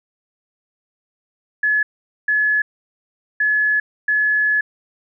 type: tone bursts at uneven times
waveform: sine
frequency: 1706 Hz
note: G#6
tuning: 46 cents sharp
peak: -14 dBFS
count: 4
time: 1.63-1.83 / 2.28-2.62 / 3.4-3.8 / 4.08-4.61 s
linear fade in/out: 5 ms
effects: none